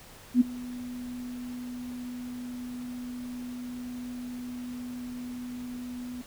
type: tone with ADSR envelope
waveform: sine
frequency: 246.9 Hz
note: B3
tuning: in tune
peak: -14 dBFS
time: 0.34-6.22 s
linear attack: 66 ms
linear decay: 16 ms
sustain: -21 dB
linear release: 8 ms
effects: pink hiss -50 dBFS RMS until 6.26 s